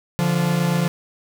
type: tone pair together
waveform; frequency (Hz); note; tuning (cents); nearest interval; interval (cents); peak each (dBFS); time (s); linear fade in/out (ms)
45% pulse; 145.39 / 173.6; D3 / F3; -17 / -10; minor third; 307; -22 / -19; 0.19-0.88; 0
effects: 9-bit